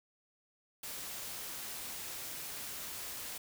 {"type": "noise", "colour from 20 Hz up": "white", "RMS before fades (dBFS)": -43, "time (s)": [0.83, 3.38], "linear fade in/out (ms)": 5, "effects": []}